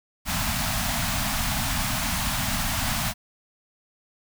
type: band-stop noise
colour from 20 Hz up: pink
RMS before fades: -26 dBFS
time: 0.25-3.14 s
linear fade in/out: 50 ms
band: 270 to 620 Hz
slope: 96 dB/octave
effects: none